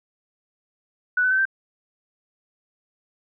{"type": "tone with pitch steps", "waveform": "sine", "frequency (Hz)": [1480, 1507.6, 1535.7, 1564.4], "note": ["F#6", "F#6", "G6", "G6"], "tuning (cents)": [0, 32, -36, -4], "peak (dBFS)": -17, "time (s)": [1.17, 1.454], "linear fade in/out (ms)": 5, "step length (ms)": 71, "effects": []}